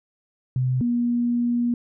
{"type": "tone pair in turn", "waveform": "sine", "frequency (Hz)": [127.9, 239.6], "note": ["C3", "A#3"], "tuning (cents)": [-39, 48], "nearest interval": "major seventh", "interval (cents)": 1087, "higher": "second", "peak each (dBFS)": -19, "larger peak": "neither", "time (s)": [[0.56, 0.81], [0.81, 1.74]], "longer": "second", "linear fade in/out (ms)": 2, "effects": []}